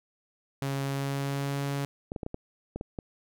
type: tone with pitch glide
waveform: sawtooth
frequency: 137.6 to 140.33 Hz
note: C#3 to C#3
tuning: -12 to +22 cents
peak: -25 dBFS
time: 0.62-1.85 s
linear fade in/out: 0 ms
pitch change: +34 cents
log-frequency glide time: 0.83-1.62 s
type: clicks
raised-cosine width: 2 ms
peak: -21 dBFS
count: 8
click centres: 2.119 / 2.162 / 2.232 / 2.264 / 2.344 / 2.76 / 2.811 / 2.988 s
effects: none